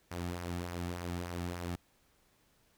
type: tone with flanger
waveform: sawtooth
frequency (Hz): 87.5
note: F2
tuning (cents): +4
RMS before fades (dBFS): -39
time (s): 0.11-1.76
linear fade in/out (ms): 5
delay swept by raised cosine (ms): 0.25 to 2.05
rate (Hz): 3.4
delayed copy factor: -0.5
effects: pink hiss -70 dBFS RMS until 2.77 s